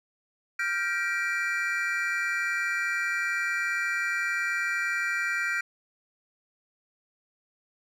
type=chord; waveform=triangle; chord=G minor seventh; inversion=third; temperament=equal with one note detuned; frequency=1396.9 / 1568 / 1913.8 / 2349 Hz; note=F6 / G6 / Bb6 / D7; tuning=0 / 0 / +45 / 0 cents; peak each=-30 dBFS; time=0.59-5.61 s; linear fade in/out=5 ms; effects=none